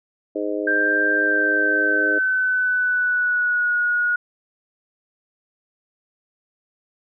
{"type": "harmonic tone", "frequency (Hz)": 103.5, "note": "G#2", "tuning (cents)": -5, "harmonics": [3, 4, 5, 6], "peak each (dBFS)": [-26, -27, -28, -29], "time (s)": [0.35, 2.19], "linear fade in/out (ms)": 10}
{"type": "tone with pitch glide", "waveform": "sine", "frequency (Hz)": [1580, 1448.9], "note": ["G6", "F#6"], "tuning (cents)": [13, -37], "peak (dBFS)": -17, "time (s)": [0.67, 4.16], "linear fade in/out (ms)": 5, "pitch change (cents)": -150, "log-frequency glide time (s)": [1.14, 3.76]}
{"effects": []}